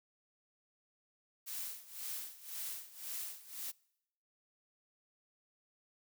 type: noise with tremolo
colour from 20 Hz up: blue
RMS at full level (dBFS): -41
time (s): 1.46-3.72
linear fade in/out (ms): 20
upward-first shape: sine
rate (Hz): 1.9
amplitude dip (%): 85
effects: noise-tail reverb RT60 0.8 s tail -25 dB re dry